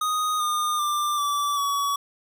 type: tone with pitch steps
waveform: square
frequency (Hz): 1244.5 / 1215.4 / 1186.9 / 1159.1 / 1132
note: D#6 / D#6 / D6 / D6 / C#6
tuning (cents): 0 / -41 / +18 / -23 / +36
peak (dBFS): -23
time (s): 0.01-1.96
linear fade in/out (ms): 5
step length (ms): 390
effects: none